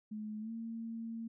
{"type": "tone with pitch glide", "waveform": "sine", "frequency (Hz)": [213.7, 227.7], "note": ["G#3", "A#3"], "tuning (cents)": [50, -40], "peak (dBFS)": -39, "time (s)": [0.11, 1.28], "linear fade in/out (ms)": 10, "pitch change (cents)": 110, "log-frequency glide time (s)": [0.4, 0.51], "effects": []}